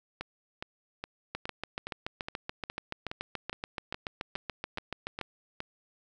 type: two click trains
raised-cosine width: 0.3 ms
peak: -20 / -18 dBFS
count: 14 / 28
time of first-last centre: 0.21-5.604 / 1.35-5.213 s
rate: 2.41 / 6.99 Hz
effects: none